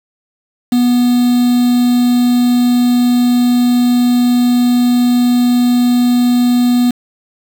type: tone with quantisation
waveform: triangle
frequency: 244.8 Hz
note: B3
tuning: 15 cents flat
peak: -6 dBFS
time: 0.72-6.91 s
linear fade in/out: 5 ms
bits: 4
effects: none